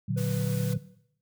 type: chord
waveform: sine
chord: Bb augmented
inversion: none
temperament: equal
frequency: 116.54 / 146.83 / 185 Hz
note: Bb2 / D3 / F#3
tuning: 0 / 0 / 0 cents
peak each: -30 dBFS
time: 0.08-0.78 s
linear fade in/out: 10 ms
type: tone with vibrato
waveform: triangle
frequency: 493.9 Hz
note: B4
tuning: in tune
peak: -33 dBFS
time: 0.16-0.76 s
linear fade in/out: 10 ms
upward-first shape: triangle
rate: 16 Hz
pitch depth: 11 cents each way
type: noise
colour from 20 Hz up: white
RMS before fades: -42 dBFS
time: 0.17-0.74 s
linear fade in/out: 10 ms
effects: noise-tail reverb RT60 0.7 s tail -17 dB re dry